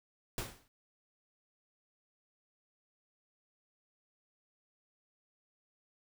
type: noise with exponential decay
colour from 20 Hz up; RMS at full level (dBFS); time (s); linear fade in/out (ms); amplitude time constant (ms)
pink; -35; 0.38-0.68; 1; 64
effects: none